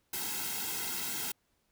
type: noise with comb filter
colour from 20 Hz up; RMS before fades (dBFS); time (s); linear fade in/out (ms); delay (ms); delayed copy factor
white; -36; 0.13-1.32; 5; 1.7; -1
effects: pink hiss -75 dBFS RMS until 1.71 s